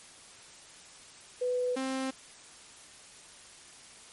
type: tone pair in turn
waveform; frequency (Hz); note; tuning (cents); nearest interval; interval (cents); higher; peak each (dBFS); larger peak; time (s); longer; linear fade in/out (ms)
sine / sawtooth; 497.1 / 264.1; B4 / C4; +11 / +16; major seventh; 1095; first; -27; neither; 1.41-1.76 / 1.76-2.11; neither; 10
effects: white hiss -52 dBFS RMS until 4.12 s + MP3 48 kbps